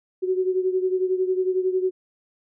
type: beating tone pair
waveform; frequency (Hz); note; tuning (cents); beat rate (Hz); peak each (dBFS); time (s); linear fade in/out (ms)
sine; 370 / 381; F#4 / G4; 0 / -49; 11; -21 / -26; 0.22-1.91; 20
effects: none